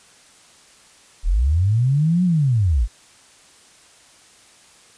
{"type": "linear two-way sweep", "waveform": "sine", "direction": "up then down", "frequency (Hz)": [33.34, 185, 44.56], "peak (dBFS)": -14, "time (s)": [1.23, 2.88], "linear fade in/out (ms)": 50, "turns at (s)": 2.24, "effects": ["white hiss -50 dBFS RMS until 4.97 s", "resampled to 22050 Hz"]}